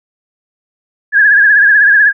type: tone with vibrato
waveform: sine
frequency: 1661.2 Hz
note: G#6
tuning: in tune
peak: -4 dBFS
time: 1.12-2.13 s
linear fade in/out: 50 ms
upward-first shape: triangle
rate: 16 Hz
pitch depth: 87 cents each way
effects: none